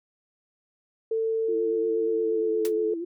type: tone with pitch glide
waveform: sine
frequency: 447.1 to 434.6 Hz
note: A4 to A4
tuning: +28 to -21 cents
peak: -23 dBFS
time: 1.11-2.94 s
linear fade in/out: 5 ms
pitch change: -49 cents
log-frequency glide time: 2.1-2.71 s
type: tone with vibrato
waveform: sine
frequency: 340 Hz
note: F4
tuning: 46 cents flat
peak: -29 dBFS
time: 1.48-3.05 s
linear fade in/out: 10 ms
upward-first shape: sine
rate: 8.5 Hz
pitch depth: 61 cents each way
type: noise with exponential decay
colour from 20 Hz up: white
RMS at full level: -32 dBFS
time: 2.65-2.73 s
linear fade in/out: 0 ms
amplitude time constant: 16 ms
effects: none